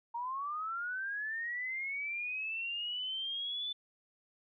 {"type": "linear sweep", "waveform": "sine", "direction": "up", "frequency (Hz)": [923, 3520], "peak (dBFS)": -35, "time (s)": [0.14, 3.73], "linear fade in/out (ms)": 10, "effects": []}